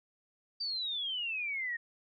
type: exponential sweep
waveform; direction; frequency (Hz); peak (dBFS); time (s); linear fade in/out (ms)
sine; down; 4699 to 1842; -33; 0.6-1.77; 10
effects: none